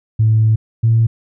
sine tone pair in turn, 110 / 113.75 Hz, A2 / A#2, 0 / -42 cents, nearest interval minor second, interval 58 cents, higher second, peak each -8 dBFS, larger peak neither, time 0.19-0.56 / 0.83-1.07 s, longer first, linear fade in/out 10 ms, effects tanh soft clip ceiling -4 dBFS

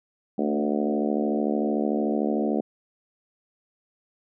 harmonic tone with a mistuned harmonic, 73.42 Hz, D2, in tune, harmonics 3 / 4 / 5 / 6 / 7 / 8 / 9 / 10, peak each -26 / -28 / -30 / -32 / -33 / -34 / -35 / -36 dBFS, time 0.38-2.61 s, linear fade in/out 5 ms, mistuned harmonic 4, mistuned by -16 cents, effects none

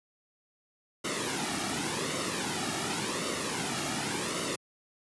pink noise with flanger, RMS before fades -32 dBFS, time 1.04-4.56 s, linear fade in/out 10 ms, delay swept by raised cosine 1.2 to 1.99 ms, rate 0.89 Hz, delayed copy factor -0.6, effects high-pass 150 Hz 12 dB/octave + resampled to 24000 Hz

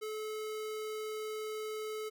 square tone, 431.5 Hz, A4, 34 cents flat, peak -38 dBFS, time 0.01-2.1 s, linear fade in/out 20 ms, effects none

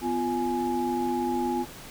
sine tone cluster, 250.9 / 347.6 / 836 Hz, B3 / F4 / G#5, +28 / -8 / +11 cents, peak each -29 dBFS, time 0.01-1.66 s, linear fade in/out 50 ms, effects pink hiss -44 dBFS RMS until 1.9 s

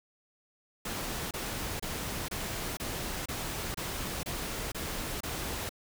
pink noise bursts, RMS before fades -36 dBFS, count 10, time 0.85-5.693 s, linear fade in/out 5 ms, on 460 ms, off 27 ms, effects none

